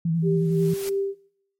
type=tone with vibrato; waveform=sine; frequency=164.81 Hz; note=E3; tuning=in tune; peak=-20 dBFS; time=0.05-0.74 s; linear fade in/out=5 ms; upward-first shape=square; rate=11 Hz; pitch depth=39 cents each way
type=noise with exponential growth; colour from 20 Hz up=white; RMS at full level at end=-33 dBFS; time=0.15-0.89 s; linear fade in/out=0 ms; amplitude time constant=160 ms
type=tone with tremolo; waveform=sine; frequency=393.9 Hz; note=G4; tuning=8 cents sharp; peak=-21 dBFS; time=0.22-1.15 s; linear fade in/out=50 ms; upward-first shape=sine; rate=3 Hz; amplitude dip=50%
effects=noise-tail reverb RT60 0.7 s tail -21 dB re dry + MP3 64 kbps